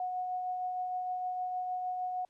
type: tone with tremolo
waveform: sine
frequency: 732 Hz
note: F#5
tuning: 19 cents flat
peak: -31 dBFS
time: 0-2.25 s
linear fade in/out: 2 ms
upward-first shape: triangle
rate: 6.5 Hz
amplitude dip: 30%
effects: pink hiss -75 dBFS RMS until 2.29 s + low-pass 8000 Hz 12 dB/octave